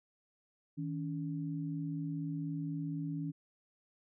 sine tone pair together, 158.7 / 282.8 Hz, D#3 / C#4, +35 / +35 cents, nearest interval minor seventh, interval 1000 cents, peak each -37 / -39 dBFS, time 0.77-3.32 s, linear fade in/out 20 ms, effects none

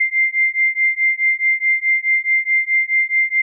sine beating tone pair, 2093 / 2097.7 Hz, C7 / C7, 0 / +4 cents, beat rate 4.7 Hz, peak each -17 dBFS, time 0-3.42 s, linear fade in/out 10 ms, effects none

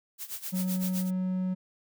blue noise with tremolo, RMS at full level -35 dBFS, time 0.18-1.11 s, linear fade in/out 50 ms, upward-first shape sine, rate 7.8 Hz, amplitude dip 85%
triangle tone, 185 Hz, F#3, in tune, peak -25 dBFS, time 0.52-1.55 s, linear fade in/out 20 ms
effects none

